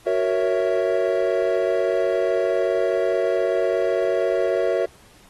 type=chord; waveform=triangle; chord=F# dominant seventh; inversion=none; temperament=equal; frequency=370 / 466.2 / 554.4 / 659.3 Hz; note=F#4 / A#4 / C#5 / E5; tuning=0 / 0 / 0 / 0 cents; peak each=-22 dBFS; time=0.06-4.86 s; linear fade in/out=10 ms; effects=pink hiss -52 dBFS RMS until 5.29 s + AAC 32 kbps